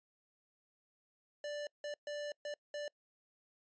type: tone bursts at uneven times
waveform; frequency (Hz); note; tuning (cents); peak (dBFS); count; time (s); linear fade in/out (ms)
square; 587.3; D5; 0; -40; 5; 1.44-1.67 / 1.84-1.94 / 2.07-2.32 / 2.45-2.54 / 2.74-2.88; 2
effects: noise-tail reverb RT60 0.1 s tail -26 dB re dry + resampled to 16000 Hz